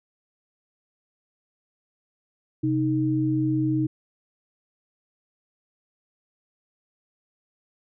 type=tone pair together; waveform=sine; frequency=130.81 / 311.7 Hz; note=C3 / D#4; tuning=0 / +3 cents; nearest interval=octave + minor third; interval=1503 cents; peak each=-25 / -22 dBFS; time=2.63-3.87 s; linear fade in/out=10 ms; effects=none